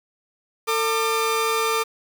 sawtooth tone pair together, 449.9 / 1195.9 Hz, A4 / D6, +39 / +31 cents, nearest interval octave + perfect fourth, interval 1692 cents, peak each -19 dBFS, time 0.67-1.84 s, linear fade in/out 20 ms, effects 7-bit

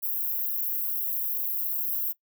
white high-pass noise, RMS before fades -29 dBFS, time 0.02-2.13 s, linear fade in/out 20 ms, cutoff 12000 Hz, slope 96 dB/octave, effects noise-tail reverb RT60 0.1 s tail -19 dB re dry

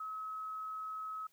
sine tone, 1283 Hz, E6, 47 cents flat, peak -39 dBFS, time 0-1.27 s, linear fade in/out 5 ms, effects white hiss -72 dBFS RMS until 1.32 s

